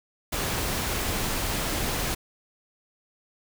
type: noise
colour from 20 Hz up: pink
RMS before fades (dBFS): -28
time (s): 0.32-2.15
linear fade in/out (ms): 10
effects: none